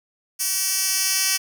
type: tone with high-pass filter sweep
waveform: 10% pulse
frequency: 381.5 Hz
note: G4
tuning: 47 cents flat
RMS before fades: -22 dBFS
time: 0.39-1.38 s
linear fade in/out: 20 ms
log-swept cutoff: 7200 to 4100 Hz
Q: 0.91
effects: none